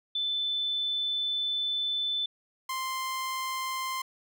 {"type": "tone pair in turn", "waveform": ["sine", "sawtooth"], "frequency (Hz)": [3520, 1046.5], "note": ["A7", "C6"], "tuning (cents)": [0, 0], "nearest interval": "octave + major sixth", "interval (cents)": 2100, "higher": "first", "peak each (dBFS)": [-27, -27], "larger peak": "neither", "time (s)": [[0.15, 2.26], [2.69, 4.02]], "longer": "first", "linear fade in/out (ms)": 5, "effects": []}